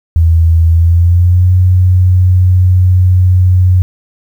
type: tone with pitch glide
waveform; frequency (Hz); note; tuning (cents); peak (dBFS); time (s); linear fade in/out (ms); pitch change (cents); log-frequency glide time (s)
sine; 82.41 to 91.44; E2 to F#2; 0 to -20; -4; 0.16-3.82; 0; +180; 0.69-1.52
effects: 7-bit